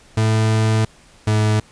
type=tone pair in turn; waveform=40% pulse; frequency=110 / 107.36 Hz; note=A2 / A2; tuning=0 / -42 cents; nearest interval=unison; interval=42 cents; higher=first; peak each=-13 dBFS; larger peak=neither; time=0.17-0.85 / 1.27-1.6 s; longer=first; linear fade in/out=5 ms; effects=pink hiss -49 dBFS RMS until 1.71 s + resampled to 22050 Hz